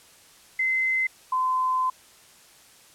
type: tone pair in turn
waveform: sine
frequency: 2059 / 1025.9 Hz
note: C7 / C6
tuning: -28 / -34 cents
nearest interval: octave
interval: 1206 cents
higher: first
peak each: -21 dBFS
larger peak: neither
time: 0.59-1.07 / 1.32-1.9 s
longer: second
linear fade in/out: 5 ms
effects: white hiss -53 dBFS RMS until 2.94 s + low-pass 11000 Hz 12 dB/octave